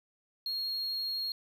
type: tone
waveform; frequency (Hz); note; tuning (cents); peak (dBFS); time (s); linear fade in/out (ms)
sine; 4272; C8; +35; -29; 0.46-1.32; 2
effects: tanh soft clip ceiling -31 dBFS + 10-bit